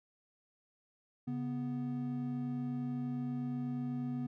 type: tone pair together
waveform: triangle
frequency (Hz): 138.59 / 246.9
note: C#3 / B3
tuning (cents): 0 / 0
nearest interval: minor seventh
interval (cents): 1000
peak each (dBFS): -38 / -34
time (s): 1.27-4.27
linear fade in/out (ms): 10
effects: none